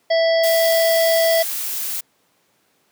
harmonic tone, 659.3 Hz, E5, in tune, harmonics 1 / 3 / 5 / 7 / 8, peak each -14 / -25 / -29 / -29 / -31 dBFS, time 0.1-1.43 s, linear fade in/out 10 ms
blue noise, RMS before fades -25 dBFS, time 0.43-2.01 s, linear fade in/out 10 ms
effects pink hiss -62 dBFS RMS until 2.91 s + high-pass 200 Hz 12 dB/octave

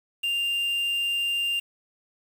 triangle tone with quantisation, 2794 Hz, F7, in tune, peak -22 dBFS, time 0.23-1.6 s, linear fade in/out 10 ms, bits 7, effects none

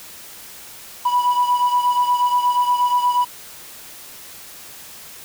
triangle beating tone pair, 980 / 988.4 Hz, B5 / B5, -14 / +1 cents, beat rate 8.4 Hz, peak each -13 / -18 dBFS, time 1.05-3.25 s, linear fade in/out 10 ms, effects tanh soft clip ceiling -10 dBFS + white hiss -39 dBFS RMS until 5.24 s

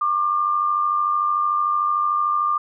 sine tone pair together, 1102.6 / 1196 Hz, C#6 / D6, -10 / +31 cents, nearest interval minor second, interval 141 cents, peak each -26 / -18 dBFS, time 0.01-2.58 s, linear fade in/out 5 ms, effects none

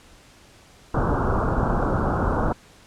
pink low-pass noise, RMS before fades -22 dBFS, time 0.94-2.53 s, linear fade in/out 5 ms, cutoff 1500 Hz, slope 96 dB/octave, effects pink hiss -51 dBFS RMS until 2.86 s + low-pass 9000 Hz 12 dB/octave

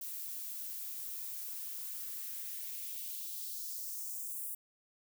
violet noise with high-pass filter sweep, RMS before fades -42 dBFS, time 0.01-4.55 s, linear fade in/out 5 ms, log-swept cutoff 200 to 10000 Hz, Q 1.8, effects none

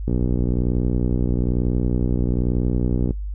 click train, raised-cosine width 3 ms, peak -9 dBFS, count 186, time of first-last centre 0.08-3.108 s, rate 61.1 Hz, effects noise-tail reverb RT60 0.1 s tail -19 dB re dry + added 50 Hz sine -25 dBFS peak until 3.34 s

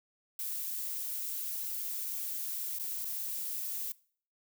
violet noise with dropouts, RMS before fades -37 dBFS, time 0.39-3.92 s, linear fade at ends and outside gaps 2 ms, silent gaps 2.787-2.796 / 3.047-3.052 s, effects noise-tail reverb RT60 0.5 s tail -22 dB re dry

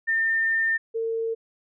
sine tone pair in turn, 1806 / 453.2 Hz, A6 / A#4, +45 / -49 cents, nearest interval 2 octaves, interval 2394 cents, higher first, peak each -20 / -24 dBFS, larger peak first, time 0.07-0.78 / 0.94-1.35 s, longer first, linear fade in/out 20 ms, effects none

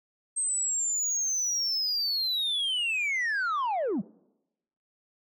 sine linear sweep, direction down, 8372 to 155.56 Hz, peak -23 dBFS, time 0.36-4.02 s, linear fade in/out 20 ms, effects noise-tail reverb RT60 0.9 s tail -25 dB re dry + tanh soft clip ceiling -25 dBFS

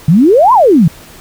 sine exponential two-way sweep, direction up then down, 144.6 to 1061 to 144.6 Hz, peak -3 dBFS, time 0.08-0.88 s, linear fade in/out 5 ms, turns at 0.53 s, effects pink hiss -36 dBFS RMS until 1.2 s

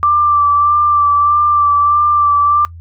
sine tone with vibrato, 1174.7 Hz, D6, in tune, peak -8 dBFS, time 0.03-2.65 s, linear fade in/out 0 ms, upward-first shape sine, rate 1.6 Hz, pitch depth 23 cents each way, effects noise-tail reverb RT60 0.1 s tail -21 dB re dry + added 84 Hz sine -30 dBFS peak until 2.8 s

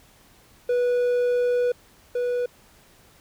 triangle tone pair in turn, 489.6 / 489.6 Hz, B4 / B4, -15 / -15 cents, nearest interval unison, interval 0 cents, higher neither, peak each -17 / -20 dBFS, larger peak first, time 0.69-1.72 / 2.15-2.46 s, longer first, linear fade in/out 5 ms, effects pink hiss -55 dBFS RMS until 3.2 s

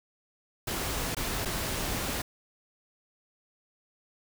pink noise with dropouts, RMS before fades -32 dBFS, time 0.67-2.22 s, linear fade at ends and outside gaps 5 ms, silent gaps 1.148-1.167 / 1.451-1.455 s, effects none

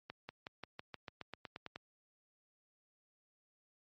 accelerating click train, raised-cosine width 0.3 ms, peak -28 dBFS, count 13, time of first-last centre 0.1-1.76 s, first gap 190 ms, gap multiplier 0.94, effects high-pass 80 Hz 12 dB/octave + MP3 32 kbps

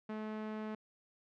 sawtooth tone, 215.7 Hz, A3, 34 cents flat, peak -35 dBFS, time 0.09-0.75 s, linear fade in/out 5 ms, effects low-pass 2000 Hz 12 dB/octave

